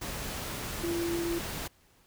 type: tone in noise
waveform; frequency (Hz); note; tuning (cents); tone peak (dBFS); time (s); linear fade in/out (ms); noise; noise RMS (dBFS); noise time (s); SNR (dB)
sine; 340; F4; -46; -29; 0.83-1.39; 10; pink; -37; 0.01-1.68; +5
effects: pink hiss -64 dBFS RMS until 2.06 s